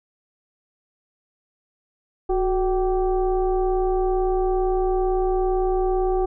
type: tone with frequency modulation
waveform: sine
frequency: 369.1 Hz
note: F#4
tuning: 4 cents flat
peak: -18 dBFS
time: 2.29-6.26 s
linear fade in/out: 10 ms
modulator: 398 Hz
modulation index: 0.89
effects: none